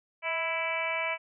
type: harmonic tone with a mistuned harmonic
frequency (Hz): 330.5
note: E4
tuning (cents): +5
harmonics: 2 / 3 / 4 / 5 / 6 / 7 / 8 / 9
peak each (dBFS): -35 / -36 / -41 / -42 / -40 / -31 / -41 / -44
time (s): 0.22-1.18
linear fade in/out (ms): 50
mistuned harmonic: 2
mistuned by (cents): -36
effects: none